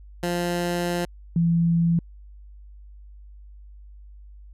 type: tone pair in turn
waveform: 15% pulse / sine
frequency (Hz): 174.61 / 168.47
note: F3 / E3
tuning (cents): 0 / +38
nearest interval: minor second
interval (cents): 62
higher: first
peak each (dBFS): -17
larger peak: neither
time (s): 0.23-1.05 / 1.36-1.99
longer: first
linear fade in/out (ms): 2
effects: added 50 Hz sine -42 dBFS peak until 4.53 s + resampled to 32000 Hz